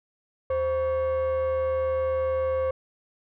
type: tone with frequency modulation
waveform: sine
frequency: 523.3 Hz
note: C5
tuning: in tune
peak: -20 dBFS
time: 0.5-2.71 s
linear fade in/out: 5 ms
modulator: 603 Hz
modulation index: 0.45
effects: tanh soft clip ceiling -22 dBFS